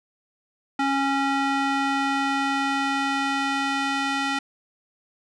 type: tone with band-pass filter sweep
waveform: square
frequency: 274.9 Hz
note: C#4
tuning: 14 cents flat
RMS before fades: -24 dBFS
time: 0.79-4.39 s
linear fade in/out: 5 ms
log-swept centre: 1200 to 2100 Hz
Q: 0.77
effects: resampled to 24000 Hz